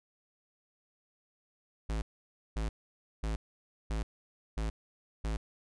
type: tone bursts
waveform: square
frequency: 54.2 Hz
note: A1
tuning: 25 cents flat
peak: -32 dBFS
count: 6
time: 1.89-5.37 s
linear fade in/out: 5 ms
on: 130 ms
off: 540 ms
effects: resampled to 22050 Hz